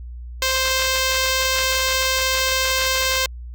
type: tone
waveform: 5% pulse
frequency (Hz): 523.3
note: C5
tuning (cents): 0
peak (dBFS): -6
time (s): 0.42-3.26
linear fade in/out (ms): 2
effects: added 60 Hz sine -31 dBFS peak until 3.54 s + AAC 64 kbps